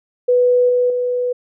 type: tone with level steps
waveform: sine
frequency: 493.9 Hz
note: B4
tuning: in tune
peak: -10 / -12 / -16 dBFS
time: 0.28-1.33 s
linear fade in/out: 10 ms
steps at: 0.69 / 0.9 s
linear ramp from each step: 2 ms
effects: none